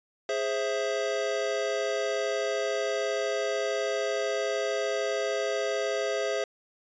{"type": "chord", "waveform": "square", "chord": "Ab augmented", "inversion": "none", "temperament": "equal with one note detuned", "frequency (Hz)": [415.3, 528.4, 659.3], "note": ["Ab4", "C5", "E5"], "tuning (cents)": [0, 17, 0], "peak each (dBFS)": -32, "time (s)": [0.29, 6.44], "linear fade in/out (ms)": 2, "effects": ["resampled to 16000 Hz"]}